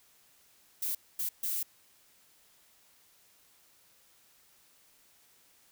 violet noise bursts at uneven times, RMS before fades -33 dBFS, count 3, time 0.82-0.95 / 1.19-1.29 / 1.43-1.63 s, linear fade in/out 5 ms, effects white hiss -64 dBFS RMS until 5.71 s

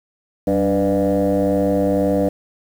sine tone with frequency modulation, 393.2 Hz, G4, 5 cents sharp, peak -13 dBFS, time 0.47-2.29 s, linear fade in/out 5 ms, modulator 102 Hz, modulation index 2.4, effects tanh soft clip ceiling -11 dBFS + 7-bit

